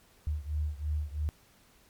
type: beating tone pair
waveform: sine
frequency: 74.3 / 77.3 Hz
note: D2 / D#2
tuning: +21 / -11 cents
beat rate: 3 Hz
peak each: -32 / -34 dBFS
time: 0.27-1.29 s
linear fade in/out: 0 ms
effects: pink hiss -62 dBFS RMS until 1.89 s + MP3 96 kbps